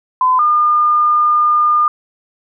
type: tone pair in turn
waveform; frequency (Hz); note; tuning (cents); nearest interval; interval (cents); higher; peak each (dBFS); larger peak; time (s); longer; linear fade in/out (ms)
sine; 1018 / 1210.6; C6 / D#6; -48 / -48; minor third; 300; second; -9; neither; 0.21-0.39 / 0.39-1.88; second; 2
effects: none